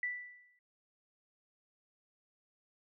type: tone with exponential decay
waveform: sine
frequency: 1972 Hz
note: B6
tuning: 3 cents flat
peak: -31 dBFS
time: 0.03-0.59 s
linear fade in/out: 2 ms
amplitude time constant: 120 ms
effects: none